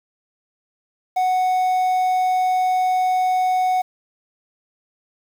triangle tone with quantisation, 740 Hz, F#5, in tune, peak -14 dBFS, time 1.16-3.82 s, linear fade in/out 10 ms, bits 7, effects none

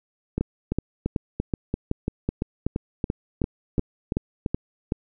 two click trains, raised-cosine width 3 ms, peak -11 / -10 dBFS, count 13 / 13, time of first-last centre 0.38-4.462 / 0.41-4.921 s, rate 2.94 / 2.66 Hz, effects none

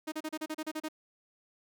sawtooth tone bursts, 311.1 Hz, D#4, in tune, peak -30 dBFS, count 10, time 0.07-0.886 s, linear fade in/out 10 ms, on 51 ms, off 34 ms, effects none

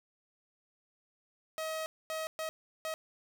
sawtooth tone bursts at uneven times, 635 Hz, D#5, 35 cents sharp, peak -31 dBFS, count 4, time 1.58-1.86 / 2.1-2.27 / 2.39-2.49 / 2.85-2.94 s, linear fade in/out 0 ms, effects none

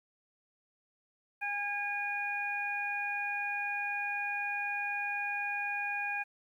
harmonic tone, 816 Hz, G#5, 31 cents flat, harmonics 1 / 2 / 3, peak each -38 / -37 / -35 dBFS, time 1.41-6.24 s, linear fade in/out 20 ms, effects 11-bit

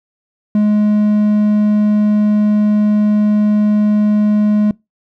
triangle tone, 210 Hz, G#3, 19 cents sharp, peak -7 dBFS, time 0.55-4.71 s, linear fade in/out 2 ms, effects noise-tail reverb RT60 0.2 s tail -23 dB re dry

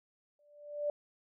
sine tone with exponential growth, 587.3 Hz, D5, in tune, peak -28 dBFS, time 0.39-0.9 s, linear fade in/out 2 ms, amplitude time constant 110 ms, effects none

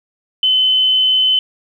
sine tone, 3042 Hz, F#7, 47 cents sharp, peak -10 dBFS, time 0.43-1.39 s, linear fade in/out 2 ms, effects 8-bit

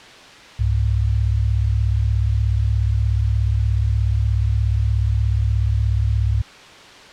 sine tone pair together, 67.05 / 103.83 Hz, C2 / G#2, +43 / 0 cents, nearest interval minor sixth, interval 757 cents, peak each -18 / -18 dBFS, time 0.59-6.42 s, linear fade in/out 10 ms, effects white hiss -41 dBFS RMS until 7.12 s + low-pass 4000 Hz 12 dB/octave

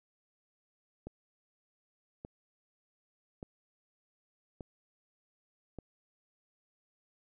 click train, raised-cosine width 2 ms, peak -29 dBFS, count 5, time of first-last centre 1.07-5.787 s, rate 0.848 Hz, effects none

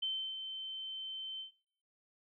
sine tone with ADSR envelope, 3089 Hz, G7, 26 cents flat, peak -32 dBFS, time 0.02-1.52 s, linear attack 10 ms, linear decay 330 ms, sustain -7 dB, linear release 120 ms, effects noise-tail reverb RT60 0.6 s tail -23 dB re dry

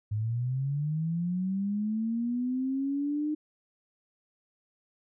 sine linear sweep, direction up, 103.1 to 305.8 Hz, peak -27 dBFS, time 0.11-3.35 s, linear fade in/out 10 ms, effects none

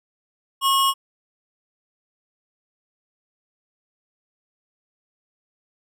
square tone pair together, 1086.9 / 2900 Hz, C#6 / F#7, -34 / -35 cents, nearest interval octave + perfect fourth, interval 1699 cents, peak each -18 / -23 dBFS, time 0.61-0.94 s, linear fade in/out 50 ms, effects none

